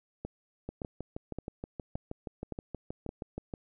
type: two click trains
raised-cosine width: 2 ms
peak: -23 / -24 dBFS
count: 6 / 19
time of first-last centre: 0.25-3.091 / 0.69-3.538 s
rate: 1.76 / 6.32 Hz
effects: none